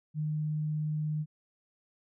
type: tone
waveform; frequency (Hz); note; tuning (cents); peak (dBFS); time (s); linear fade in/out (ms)
sine; 152.8; D#3; -31; -29; 0.14-1.26; 50
effects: none